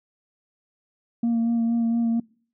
sine tone with vibrato, 231.8 Hz, A#3, 10 cents flat, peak -17 dBFS, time 1.23-2.2 s, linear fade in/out 5 ms, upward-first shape sine, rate 4.3 Hz, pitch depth 19 cents each way, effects noise-tail reverb RT60 0.5 s tail -26 dB re dry + tanh soft clip ceiling -18 dBFS

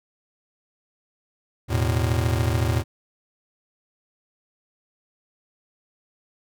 square chord, E suspended fourth, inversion none, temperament just, 82.41 / 109.88 / 123.61 Hz, E2 / A2 / B2, 0 / -2 / +2 cents, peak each -25 / -24 / -27 dBFS, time 1.68-2.84 s, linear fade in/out 50 ms, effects none

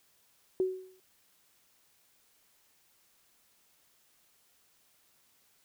sine tone with exponential decay, 373.6 Hz, F#4, 17 cents sharp, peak -23 dBFS, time 0.6-1 s, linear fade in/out 1 ms, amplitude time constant 85 ms, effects white hiss -68 dBFS RMS until 5.64 s

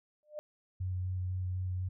sine tone with exponential growth, 602 Hz, D5, 43 cents sharp, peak -34 dBFS, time 0.23-0.39 s, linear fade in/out 0 ms, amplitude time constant 33 ms
sine tone with vibrato, 91.9 Hz, F#2, 11 cents flat, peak -32 dBFS, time 0.8-1.89 s, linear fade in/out 10 ms, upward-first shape square, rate 4 Hz, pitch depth 10 cents each way
effects none

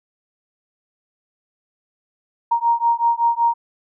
sine beating tone pair, 932.3 / 937.6 Hz, A#5 / A#5, 0 / +10 cents, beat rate 5.3 Hz, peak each -18 dBFS, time 2.51-3.54 s, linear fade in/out 10 ms, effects none

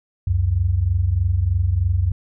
sine tone pair together, 69.3 / 92.5 Hz, C#2 / F#2, 0 / 0 cents, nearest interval perfect fourth, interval 500 cents, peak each -21 / -17 dBFS, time 0.27-2.12 s, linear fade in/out 5 ms, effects none

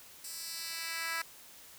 10% pulse tone with high-pass filter sweep, 329.6 Hz, E4, in tune, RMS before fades -39 dBFS, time 0.24-1.22 s, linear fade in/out 5 ms, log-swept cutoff 7300 to 1500 Hz, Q 1.1, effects white hiss -54 dBFS RMS until 1.78 s

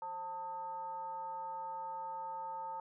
sine tone with frequency modulation, 895 Hz, A5, 29 cents sharp, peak -39 dBFS, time 0.02-2.8 s, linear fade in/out 2 ms, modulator 363 Hz, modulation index 0.5, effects none

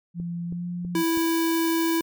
sine tone with pitch glide, 171.7 to 175.81 Hz, F3 to F3, -29 to +12 cents, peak -28 dBFS, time 0.14-1.04 s, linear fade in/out 50 ms, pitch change +41 cents, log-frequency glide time 0.46-0.66 s
click train, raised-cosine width 3 ms, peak -27 dBFS, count 4, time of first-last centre 0.2-1.174 s, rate 3.08 Hz
square tone, 329.6 Hz, E4, in tune, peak -22 dBFS, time 0.95-2.01 s, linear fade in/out 2 ms
violet noise, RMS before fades -35 dBFS, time 0.96-2.02 s, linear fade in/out 50 ms
effects none

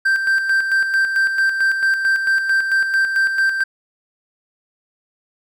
triangle tone with tremolo, 1568 Hz, G6, in tune, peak -11 dBFS, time 0.05-3.64 s, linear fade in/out 10 ms, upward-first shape square, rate 4.5 Hz, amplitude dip 50%, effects none

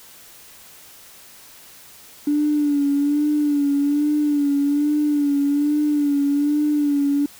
triangle tone with vibrato, 290.5 Hz, D4, 19 cents flat, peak -12 dBFS, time 2.27-7.26 s, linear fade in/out 5 ms, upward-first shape sine, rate 1.2 Hz, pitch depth 48 cents each way, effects tanh soft clip ceiling -14 dBFS + white hiss -45 dBFS RMS until 7.39 s

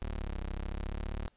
25% pulse linear two-way sweep, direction down then up, 38.36 to 32.7 to 36.65 Hz, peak -31 dBFS, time 0.02-1.28 s, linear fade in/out 0 ms, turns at 0.4 s, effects pink hiss -71 dBFS RMS until 1.36 s + resampled to 8000 Hz

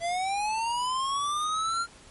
square linear sweep, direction up, 666 to 1396.9 Hz, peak -27 dBFS, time 0-1.87 s, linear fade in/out 50 ms, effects pink hiss -52 dBFS RMS until 2.1 s + MP3 48 kbps

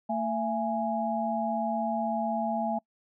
sine tone cluster, 225.2 / 671 / 831 Hz, A3 / E5 / G#5, +40 / +31 / +1 cents, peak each -31 dBFS, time 0.09-2.79 s, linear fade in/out 10 ms, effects noise-tail reverb RT60 0.1 s tail -26 dB re dry

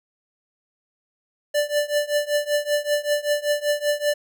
square tone with tremolo, 588 Hz, D5, 2 cents sharp, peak -17 dBFS, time 1.54-4.14 s, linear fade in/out 10 ms, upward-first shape triangle, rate 5.2 Hz, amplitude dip 95%, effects none

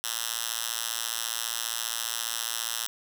5% pulse tone with high-pass filter, 114.8 Hz, A#2, 26 cents flat, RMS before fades -32 dBFS, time 0.04-2.87 s, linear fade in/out 0 ms, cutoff 3300 Hz, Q 0.53, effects none

